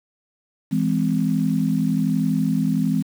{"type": "chord", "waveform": "sine", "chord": "E augmented", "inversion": "none", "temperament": "just", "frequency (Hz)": [164.81, 206, 257.5], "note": ["E3", "G#3", "B#3"], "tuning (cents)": [0, -14, -28], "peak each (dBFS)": -22, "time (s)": [0.71, 3.03], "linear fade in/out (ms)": 20, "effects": ["7-bit"]}